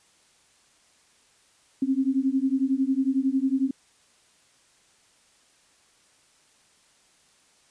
sine beating tone pair, 261.6 / 272.6 Hz, C4 / C#4, 0 / -29 cents, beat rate 11 Hz, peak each -24 dBFS, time 1.82-3.71 s, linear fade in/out 5 ms, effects white hiss -61 dBFS RMS until 7.7 s + resampled to 22050 Hz

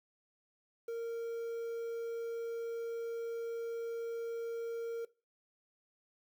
triangle tone with quantisation, 462.6 Hz, A#4, 13 cents flat, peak -34 dBFS, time 0.88-5.05 s, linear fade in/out 5 ms, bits 10, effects noise-tail reverb RT60 0.3 s tail -19 dB re dry

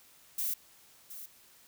violet noise with echo, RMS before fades -33 dBFS, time 0.38-0.54 s, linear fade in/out 5 ms, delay 720 ms, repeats 1, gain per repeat -12 dB, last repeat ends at 1.26 s, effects white hiss -60 dBFS RMS until 1.67 s

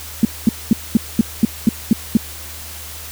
sine tone bursts, 222.5 Hz, A3, 20 cents sharp, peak -6 dBFS, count 9, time 0.23-2.17 s, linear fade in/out 2 ms, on 20 ms, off 220 ms, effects added 77 Hz sine -36 dBFS peak until 3.11 s + white hiss -33 dBFS RMS until 3.11 s

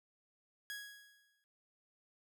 sawtooth tone with exponential decay, 1661.2 Hz, G#6, in tune, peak -37 dBFS, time 0.7-1.44 s, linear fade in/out 0 ms, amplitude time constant 160 ms, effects none

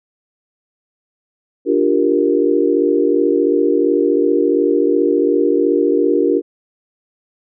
sine chord, G minor seventh, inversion second, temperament equal, 293.7 / 349.2 / 392 / 466.2 Hz, D4 / F4 / G4 / Bb4, 0 / 0 / 0 / 0 cents, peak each -17 dBFS, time 1.65-6.42 s, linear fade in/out 50 ms, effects none

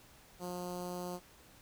10% pulse tone with notch filter, 178.4 Hz, F3, 37 cents sharp, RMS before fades -41 dBFS, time 0.39-1.2 s, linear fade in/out 50 ms, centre 2200 Hz, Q 0.53, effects pink hiss -60 dBFS RMS until 1.61 s

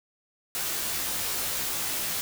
white noise with comb filter, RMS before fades -30 dBFS, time 0.55-2.21 s, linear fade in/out 0 ms, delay 16 ms, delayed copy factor -0.75, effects none

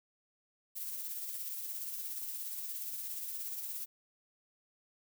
violet noise with tremolo, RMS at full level -39 dBFS, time 0.75-3.86 s, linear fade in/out 20 ms, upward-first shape triangle, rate 17 Hz, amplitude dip 40%, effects none

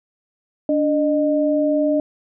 sine tone pair together, 291.1 / 611.5 Hz, D4 / D#5, -15 / -30 cents, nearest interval octave + minor second, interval 1285 cents, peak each -18 dBFS, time 0.69-2 s, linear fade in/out 2 ms, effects none

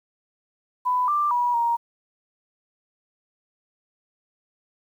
sine tone with pitch steps, 997 / 1182 / 970 / 938 Hz, B5 / D6 / B5 / A#5, +16 / +11 / -31 / +11 cents, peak -19 dBFS, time 0.85-1.77 s, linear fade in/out 20 ms, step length 230 ms, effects 9-bit

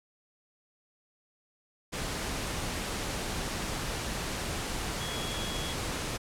sine tone in noise, 3339 Hz, G#7, 9 cents sharp, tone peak -39 dBFS, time 5-5.74 s, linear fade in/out 20 ms, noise pink, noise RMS -34 dBFS, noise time 1.92-6.18 s, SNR -8 dB, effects low-pass 10000 Hz 12 dB/octave

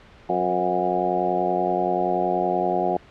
harmonic tone with a mistuned harmonic, 90.5 Hz, F#2, 38 cents flat, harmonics 2 / 3 / 4 / 5 / 6 / 7 / 8 / 9, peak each -31 / -34 / -26 / -32 / -31 / -28 / -24 / -29 dBFS, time 0.29-2.97 s, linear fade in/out 5 ms, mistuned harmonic 6, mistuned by -35 cents, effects pink hiss -49 dBFS RMS until 3.1 s + low-pass 3000 Hz 12 dB/octave

